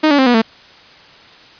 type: tone with pitch steps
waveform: sawtooth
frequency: 310 / 285.9 / 263.7 / 243.2 / 224.3 Hz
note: D#4 / D4 / C4 / B3 / A3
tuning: -6 / -46 / +14 / -26 / +34 cents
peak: -5 dBFS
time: 0.03-0.42 s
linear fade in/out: 10 ms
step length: 78 ms
effects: white hiss -42 dBFS RMS until 1.59 s + resampled to 11025 Hz